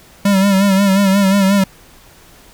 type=tone with vibrato; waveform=square; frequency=196 Hz; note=G3; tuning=in tune; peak=-10 dBFS; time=0.25-1.64 s; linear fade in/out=5 ms; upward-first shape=sine; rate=5.6 Hz; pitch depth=57 cents each way; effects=pink hiss -44 dBFS RMS until 2.53 s